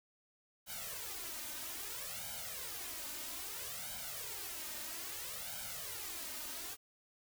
white noise with flanger, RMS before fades -44 dBFS, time 0.66-6.77 s, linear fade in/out 50 ms, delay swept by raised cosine 1.3 to 3.3 ms, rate 0.61 Hz, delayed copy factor +0.95, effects none

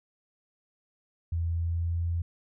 sine tone with pitch glide, 83.8 to 84.97 Hz, E2 to F2, +29 to -47 cents, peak -26 dBFS, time 1.32-2.22 s, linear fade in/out 5 ms, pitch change +24 cents, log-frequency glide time 1.48-2.04 s, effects none

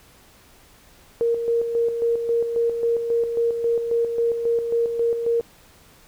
sine tone with tremolo, 466.2 Hz, A#4, in tune, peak -17 dBFS, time 1.21-5.41 s, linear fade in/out 0 ms, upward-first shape square, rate 3.7 Hz, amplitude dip 50%, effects pink hiss -52 dBFS RMS until 6.07 s

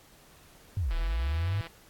sine linear two-way sweep, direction down then up, 105.6 to 33.58 to 105.6 Hz, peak -26 dBFS, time 0.77-1.61 s, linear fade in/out 0 ms, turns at 0.95 s
click train, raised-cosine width 0.3 ms, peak -27 dBFS, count 127, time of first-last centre 0.91-1.669 s, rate 166 Hz
effects pink hiss -57 dBFS RMS until 1.89 s + AAC 64 kbps

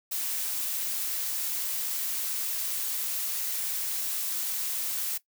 blue noise, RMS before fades -31 dBFS, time 0.11-5.18 s, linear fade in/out 10 ms, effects noise-tail reverb RT60 0.1 s tail -17 dB re dry

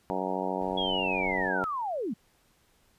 harmonic tone, 93.5 Hz, F#2, 19 cents sharp, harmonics 2 / 3 / 4 / 5 / 6 / 7 / 8 / 9 / 10, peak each -37 / -37 / -37 / -37 / -37 / -37 / -37 / -37 / -37 dBFS, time 0.1-1.64 s, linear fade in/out 0 ms
brown noise, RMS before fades -47 dBFS, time 0.61-1.49 s, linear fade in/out 5 ms
sine linear sweep, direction down, 3360 to 179.8 Hz, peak -29 dBFS, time 0.77-2.14 s, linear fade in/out 10 ms
effects pink hiss -66 dBFS RMS until 2.98 s + resampled to 32000 Hz

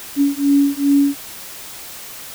sine beating tone pair, 280.8 / 283.3 Hz, C#4 / C#4, +22 / +38 cents, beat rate 2.5 Hz, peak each -15 dBFS, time 0.16-1.16 s, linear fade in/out 50 ms, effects white hiss -34 dBFS RMS until 2.34 s

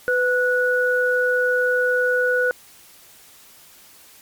sine tone pair together, 499.7 / 1469 Hz, B4 / F#6, +20 / -13 cents, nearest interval octave + perfect fifth, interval 1867 cents, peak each -19 dBFS, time 0.08-2.51 s, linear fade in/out 0 ms, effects white hiss -48 dBFS RMS until 4.21 s + MP3 96 kbps

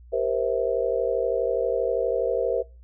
sine chord, C dominant seventh, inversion second, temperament just, 392.4 / 470.9 / 523.3 / 654.1 Hz, G4 / Bb4 / C5 / E5, +2 / +18 / 0 / -14 cents, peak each -30 / -25 / -26 / -29 dBFS, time 0.12-2.63 s, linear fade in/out 20 ms, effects noise-tail reverb RT60 0.3 s tail -23 dB re dry + added 60 Hz sine -45 dBFS peak until 2.83 s

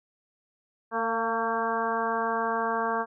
harmonic tone with a mistuned harmonic, 226.7 Hz, A#3, 48 cents flat, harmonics 1 / 2 / 3 / 4 / 5 / 6 / 7, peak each -36 / -32 / -32 / -31 / -31 / -37 / -34 dBFS, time 0.91-3.06 s, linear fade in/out 50 ms, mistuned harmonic 3, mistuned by +25 cents, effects none

